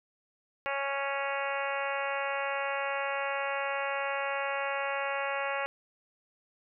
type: harmonic tone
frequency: 277.2 Hz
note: C#4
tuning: in tune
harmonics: 2 / 3 / 4 / 5 / 6 / 7 / 8 / 9 / 10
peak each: -35 / -37 / -38 / -39 / -40 / -40 / -41 / -42 / -42 dBFS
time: 0.66-5.66 s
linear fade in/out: 0 ms
effects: none